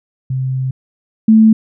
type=tone pair in turn; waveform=sine; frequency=130.81 / 220 Hz; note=C3 / A3; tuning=0 / 0 cents; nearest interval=major sixth; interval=900 cents; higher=second; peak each=-15 / -4 dBFS; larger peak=second; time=0.3-0.71 / 1.28-1.53 s; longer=first; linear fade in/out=5 ms; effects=none